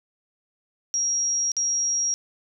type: tone with dropouts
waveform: sine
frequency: 5650 Hz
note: F8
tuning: 19 cents sharp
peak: -21 dBFS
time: 0.94-2.14 s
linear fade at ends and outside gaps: 0 ms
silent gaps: 1.518-1.567 s
effects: none